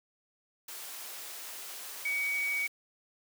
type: tone in noise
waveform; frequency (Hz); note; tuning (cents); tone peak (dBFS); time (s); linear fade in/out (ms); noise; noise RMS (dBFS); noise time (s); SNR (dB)
sine; 2257; C#7; +31; -29; 2.05-2.67; 5; white; -43; 0.68-2.68; +11
effects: high-pass 400 Hz 12 dB/octave